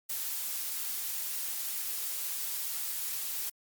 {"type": "noise", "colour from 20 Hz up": "blue", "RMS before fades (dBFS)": -35, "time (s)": [0.09, 3.5], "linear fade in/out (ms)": 10, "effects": ["Opus 48 kbps"]}